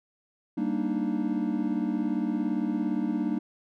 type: chord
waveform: triangle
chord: Eb major seventh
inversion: first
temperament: equal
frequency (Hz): 196 / 233.1 / 293.7 / 311.1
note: G3 / Bb3 / D4 / Eb4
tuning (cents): 0 / 0 / 0 / 0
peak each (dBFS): -30 / -28 / -29 / -30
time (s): 0.57-3.39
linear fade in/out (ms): 10
effects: none